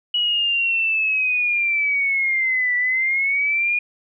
sine linear two-way sweep, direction down then up, 2930 to 1960 to 2446 Hz, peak -17 dBFS, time 0.14-3.79 s, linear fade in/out 5 ms, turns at 2.76 s, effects none

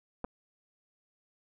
clicks, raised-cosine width 1 ms, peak -23 dBFS, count 2, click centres 0.243 / 0.247 s, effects none

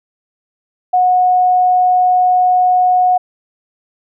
sine tone, 730 Hz, F#5, 24 cents flat, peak -8 dBFS, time 0.93-3.18 s, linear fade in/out 10 ms, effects none

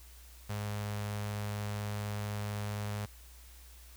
sawtooth tone with notch filter, 104.2 Hz, G#2, 6 cents sharp, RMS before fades -37 dBFS, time 0.49-3.06 s, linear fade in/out 10 ms, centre 300 Hz, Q 1.4, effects added 60 Hz sine -52 dBFS peak until 3.96 s + white hiss -58 dBFS RMS until 3.96 s

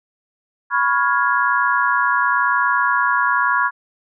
sine chord, C# dominant seventh, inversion third, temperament equal with one note detuned, 987.8 / 1108.7 / 1410.7 / 1661.2 Hz, B5 / C#6 / E#6 / G#6, 0 / 0 / +17 / 0 cents, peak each -20 dBFS, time 0.7-3.71 s, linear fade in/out 50 ms, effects none

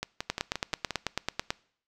two click trains, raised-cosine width 0.2 ms, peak -14 / -10 dBFS, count 6 / 12, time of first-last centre 0.03-0.907 / 0.3-1.505 s, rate 5.7 / 9.13 Hz, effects noise-tail reverb RT60 0.6 s tail -23 dB re dry

